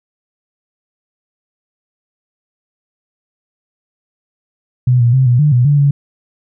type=tone with pitch steps; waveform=sine; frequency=125.1 / 119.2 / 131.5 / 122.2 / 149.1 / 122.9 / 144.9 / 141.9 Hz; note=B2 / A#2 / C3 / B2 / D3 / B2 / D3 / C#3; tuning=+23 / +39 / +9 / -18 / +27 / -8 / -23 / +41 cents; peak=-7 dBFS; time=4.87-5.91 s; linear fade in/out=5 ms; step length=130 ms; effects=none